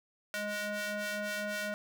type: ring-modulated tone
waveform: sawtooth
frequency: 416.8 Hz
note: G#4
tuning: 6 cents sharp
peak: -27 dBFS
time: 0.34-1.74 s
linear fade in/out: 0 ms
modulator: 1040 Hz
effects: none